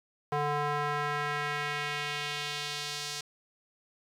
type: tone with band-pass filter sweep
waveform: square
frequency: 146.83 Hz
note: D3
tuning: in tune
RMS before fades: -33 dBFS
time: 0.32-3.21 s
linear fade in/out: 5 ms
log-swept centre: 870 to 5300 Hz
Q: 1.3
effects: 10-bit